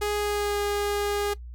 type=tone with pitch glide; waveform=sawtooth; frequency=415.3 to 409.3 Hz; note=G#4 to G#4; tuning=0 to -25 cents; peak=-21 dBFS; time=0.01-1.34 s; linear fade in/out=10 ms; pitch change=-25 cents; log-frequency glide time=0.14-0.59 s; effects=noise-tail reverb RT60 0.1 s tail -18 dB re dry + added 60 Hz sine -37 dBFS peak until 1.54 s